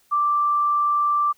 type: tone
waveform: sine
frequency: 1174.7 Hz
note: D6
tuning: in tune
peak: -17 dBFS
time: 0.11-1.33 s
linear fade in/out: 20 ms
effects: white hiss -61 dBFS RMS until 1.37 s